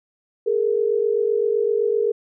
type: tone pair together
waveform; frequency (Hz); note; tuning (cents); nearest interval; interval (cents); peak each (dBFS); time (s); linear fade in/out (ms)
sine; 415.3 / 463.1; G#4 / A#4; 0 / -11; major second; 189; -20; 0.46-2.12; 10
effects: none